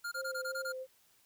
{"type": "tone bursts", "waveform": "square", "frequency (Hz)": 1409, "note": "F6", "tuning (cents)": 15, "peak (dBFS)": -37, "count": 7, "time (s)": [0.04, 0.724], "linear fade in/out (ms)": 10, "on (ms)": 78, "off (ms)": 23}
{"type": "tone with vibrato", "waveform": "sine", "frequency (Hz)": 523.3, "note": "C5", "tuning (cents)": 0, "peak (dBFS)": -39, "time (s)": [0.14, 0.87], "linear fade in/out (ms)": 50, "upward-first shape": "sine", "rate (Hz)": 2.8, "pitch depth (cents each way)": 20}
{"effects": ["white hiss -68 dBFS RMS until 1.25 s"]}